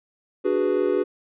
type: chord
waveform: triangle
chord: G# half-diminished seventh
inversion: second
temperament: equal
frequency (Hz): 293.7 / 370 / 415.3 / 493.9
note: D4 / F#4 / G#4 / B4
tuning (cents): 0 / 0 / 0 / 0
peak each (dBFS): -26 / -21 / -22 / -24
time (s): 0.44-1.04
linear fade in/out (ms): 20
effects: resampled to 8000 Hz